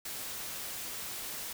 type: noise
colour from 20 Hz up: white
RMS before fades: -40 dBFS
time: 0.05-1.53 s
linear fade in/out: 5 ms
effects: none